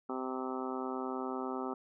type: harmonic tone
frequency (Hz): 129.8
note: C3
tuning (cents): -13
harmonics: 2 / 3 / 4 / 5 / 6 / 7 / 8 / 9 / 10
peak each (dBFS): -39 / -40 / -46 / -48 / -44 / -46 / -50 / -46 / -45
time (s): 0.09-1.74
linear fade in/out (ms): 5
effects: none